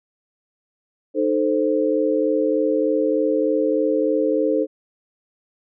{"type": "chord", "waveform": "sine", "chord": "A diminished", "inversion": "second", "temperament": "equal with one note detuned", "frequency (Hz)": [306.7, 440, 523.3], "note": ["Eb4", "A4", "C5"], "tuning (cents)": [-25, 0, 0], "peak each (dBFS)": -21, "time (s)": [1.14, 4.67], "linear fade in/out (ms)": 50, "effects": []}